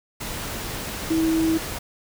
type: tone in noise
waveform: sine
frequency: 323.2 Hz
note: E4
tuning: 34 cents flat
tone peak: -18 dBFS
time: 1.1-1.58 s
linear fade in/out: 10 ms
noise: pink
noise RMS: -31 dBFS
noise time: 0.2-1.79 s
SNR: +10 dB
effects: none